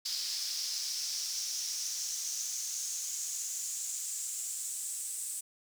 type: noise with high-pass filter sweep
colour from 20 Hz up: brown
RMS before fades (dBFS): -37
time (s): 0.05-5.41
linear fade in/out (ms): 10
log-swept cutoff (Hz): 4900 to 8300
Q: 4.6
effects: none